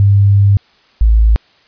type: tone pair in turn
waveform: sine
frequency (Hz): 100 / 54.75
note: G2 / A1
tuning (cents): +35 / -8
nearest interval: minor seventh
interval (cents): 1043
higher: first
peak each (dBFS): -5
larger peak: neither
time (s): 0-0.57 / 1.01-1.36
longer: first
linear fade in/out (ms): 0
effects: white hiss -50 dBFS RMS until 1.67 s + resampled to 11025 Hz